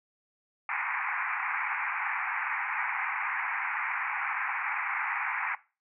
white band-pass noise, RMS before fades -32 dBFS, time 0.69-5.55 s, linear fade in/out 2 ms, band 790 to 2400 Hz, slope 96 dB/octave, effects noise-tail reverb RT60 0.3 s tail -18 dB re dry

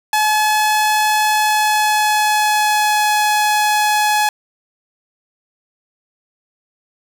sawtooth tone with pitch glide, 854 to 844.7 Hz, G#5 to G#5, +48 to +29 cents, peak -9 dBFS, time 0.13-4.29 s, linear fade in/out 2 ms, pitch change -19 cents, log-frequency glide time 1.33-3.1 s, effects none

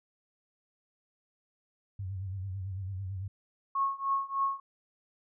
sine tone with vibrato, 95.5 Hz, G2, 45 cents flat, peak -34 dBFS, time 1.99-3.28 s, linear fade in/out 5 ms, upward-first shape sine, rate 9 Hz, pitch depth 79 cents each way
sine tone with tremolo, 1095 Hz, C#6, 22 cents flat, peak -24 dBFS, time 3.75-4.6 s, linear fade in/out 5 ms, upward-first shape triangle, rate 3.3 Hz, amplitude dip 95%
effects none

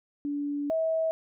sine tone pair in turn, 288.3 / 645.7 Hz, D4 / E5, -32 / -36 cents, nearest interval octave + major second, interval 1396 cents, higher second, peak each -28 / -24 dBFS, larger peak second, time 0.25-0.7 / 0.7-1.11 s, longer first, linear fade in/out 0 ms, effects none

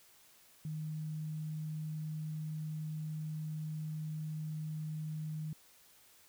sine tone, 155.1 Hz, D#3, 5 cents flat, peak -37 dBFS, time 0.65-5.53 s, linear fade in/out 2 ms, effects white hiss -63 dBFS RMS until 6.28 s

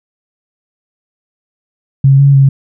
sine tone with pitch steps, 136.4 / 139.8 / 136.6 Hz, C#3 / C#3 / C#3, -28 / +15 / -25 cents, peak -3 dBFS, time 2.04-2.49 s, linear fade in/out 5 ms, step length 150 ms, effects none

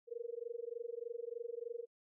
sine tone with amplitude modulation, 470.5 Hz, A#4, 16 cents sharp, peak -37 dBFS, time 0.07-1.87 s, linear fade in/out 50 ms, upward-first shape sine, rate 23.3 Hz, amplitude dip 100%, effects none

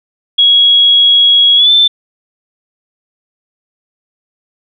sine tone with pitch glide, 3322 to 3540 Hz, G#7 to A7, 0 to +10 cents, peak -4 dBFS, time 0.38-1.88 s, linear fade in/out 10 ms, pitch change +110 cents, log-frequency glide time 1.56-1.71 s, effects none

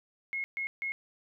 sine tone bursts at uneven times, 2165 Hz, C#7, 41 cents flat, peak -31 dBFS, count 3, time 0.33-0.44 / 0.57-0.67 / 0.82-0.92 s, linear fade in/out 0 ms, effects none

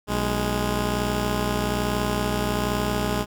10% pulse tone pair together, 61.18 / 207.7 Hz, B1 / G#3, -16 / 0 cents, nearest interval octave + major sixth, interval 2116 cents, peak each -17 dBFS, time 0.07-3.26 s, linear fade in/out 50 ms, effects none

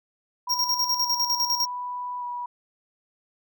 sine tone with vibrato, 980 Hz, B5, 14 cents flat, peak -29 dBFS, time 0.47-2.46 s, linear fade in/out 5 ms, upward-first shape square, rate 0.86 Hz, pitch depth 11 cents each way
square tone with tremolo, 5588 Hz, F8, in tune, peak -21 dBFS, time 0.49-1.66 s, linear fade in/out 20 ms, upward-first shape square, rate 9.9 Hz, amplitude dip 65%
effects none

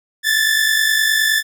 sawtooth tone pair together, 1727.4 / 1777 Hz, A6 / A6, -32 / +17 cents, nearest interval unison, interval 49 cents, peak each -13 dBFS, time 0.23-1.43 s, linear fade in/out 50 ms, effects none

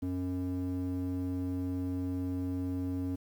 square tone with band-pass filter, 91.1 Hz, F#2, 26 cents flat, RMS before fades -34 dBFS, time 0.02-3.16 s, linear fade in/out 10 ms, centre 220 Hz, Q 5.7, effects 10-bit

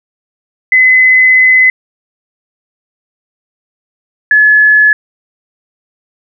sine tone pair in turn, 2029 / 1709.7 Hz, B6 / G#6, +46 / +50 cents, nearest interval minor third, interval 296 cents, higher first, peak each -3 dBFS, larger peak neither, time 0.72-1.7 / 4.31-4.93 s, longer first, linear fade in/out 2 ms, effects none

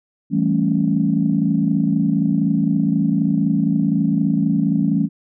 sine chord, A dominant seventh, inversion second, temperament equal, 164.81 / 196 / 220 / 277.2 Hz, E3 / G3 / A3 / C#4, 0 / 0 / 0 / 0 cents, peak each -20 dBFS, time 0.3-5.09 s, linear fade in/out 50 ms, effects tanh soft clip ceiling -4 dBFS

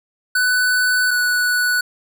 square tone pair in turn, 1495 / 1478.7 Hz, F#6 / F#6, +17 / -1 cents, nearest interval unison, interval 18 cents, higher first, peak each -15 / -16 dBFS, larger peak first, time 0.35-1.11 / 1.11-1.81 s, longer first, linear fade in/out 5 ms, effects none

